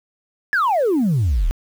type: exponential sweep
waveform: sine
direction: down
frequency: 1760 to 32.7 Hz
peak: -13 dBFS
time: 0.53-1.51 s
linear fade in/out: 0 ms
effects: tanh soft clip ceiling -12 dBFS + 7-bit